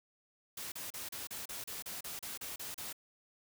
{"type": "noise bursts", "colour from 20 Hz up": "white", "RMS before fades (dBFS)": -43, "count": 13, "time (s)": [0.57, 2.928], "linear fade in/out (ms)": 5, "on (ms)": 150, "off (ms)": 34, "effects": []}